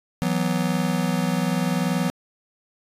square chord, E suspended second, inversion none, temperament just, 164.81 / 185.42 / 247.2 Hz, E3 / F#3 / B3, 0 / +4 / +2 cents, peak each -26 / -25 / -27 dBFS, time 0.22-2.1 s, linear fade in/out 0 ms, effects resampled to 32000 Hz

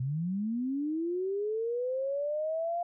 sine linear sweep, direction up, 122.6 to 701 Hz, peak -29 dBFS, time 0-2.83 s, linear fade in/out 5 ms, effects none

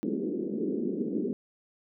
pink band-pass noise, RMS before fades -31 dBFS, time 0.03-1.33 s, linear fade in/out 0 ms, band 200 to 430 Hz, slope 48 dB/octave, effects none

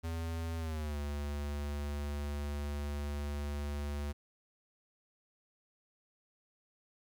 square tone with pitch glide, 82.41 to 72.58 Hz, E2 to D2, 0 to -20 cents, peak -36 dBFS, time 0.03-4.13 s, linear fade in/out 20 ms, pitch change -220 cents, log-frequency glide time 0.58-0.98 s, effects 12-bit

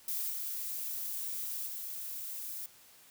violet noise with level steps, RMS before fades -35 / -38 / -41 dBFS, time 0.08-2.66 s, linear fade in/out 2 ms, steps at 0.29 / 1.66 s, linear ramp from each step 20 ms, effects white hiss -59 dBFS RMS until 3.1 s

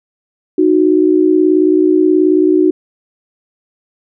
sine tone pair together, 309.7 / 368.3 Hz, D#4 / F#4, -8 / -8 cents, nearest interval minor third, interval 300 cents, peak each -10 dBFS, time 0.58-2.71 s, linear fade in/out 5 ms, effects none

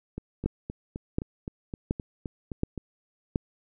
two click trains, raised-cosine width 3 ms, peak -21 / -12 dBFS, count 11 / 5, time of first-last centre 0.18-2.777 / 0.46-3.359 s, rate 3.85 / 1.38 Hz, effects none

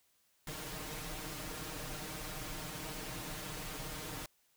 pink noise with comb filter, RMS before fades -43 dBFS, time 0.47-4.26 s, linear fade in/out 2 ms, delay 6.5 ms, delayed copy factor +0.95, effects white hiss -73 dBFS RMS until 4.56 s

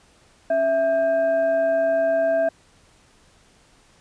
sine tone with frequency modulation, 659.3 Hz, E5, in tune, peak -17 dBFS, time 0.5-2.49 s, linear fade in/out 5 ms, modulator 934 Hz, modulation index 0.37, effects pink hiss -56 dBFS RMS until 4 s + resampled to 22050 Hz

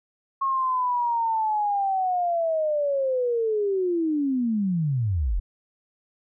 sine linear sweep, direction down, 1090 to 36.71 Hz, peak -21 dBFS, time 0.41-5.4 s, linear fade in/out 10 ms, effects none

